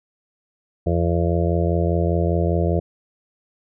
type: harmonic tone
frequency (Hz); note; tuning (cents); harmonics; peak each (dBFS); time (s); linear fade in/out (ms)
85; F2; -46; 1 / 2 / 4 / 5 / 6 / 7 / 8; -20 / -23 / -26 / -27 / -28 / -28 / -29; 0.86-2.8; 10
effects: none